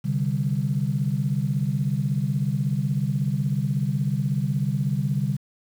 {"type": "chord", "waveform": "sine", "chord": "C suspended second", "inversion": "none", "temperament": "just", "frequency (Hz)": [130.81, 147.16, 196.22], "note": ["C3", "D3", "G3"], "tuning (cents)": [0, 4, 2], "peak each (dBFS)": [-25, -24, -27], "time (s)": [0.04, 5.37], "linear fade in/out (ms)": 20, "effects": ["tanh soft clip ceiling -12 dBFS", "8-bit"]}